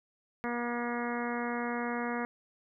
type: harmonic tone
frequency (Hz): 239.4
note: A#3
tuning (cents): +46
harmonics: 1 / 2 / 3 / 4 / 5 / 6 / 7 / 8 / 9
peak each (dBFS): -35 / -38 / -40 / -41 / -42 / -43 / -43 / -44 / -45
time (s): 0.44-2.25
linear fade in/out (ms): 0
effects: none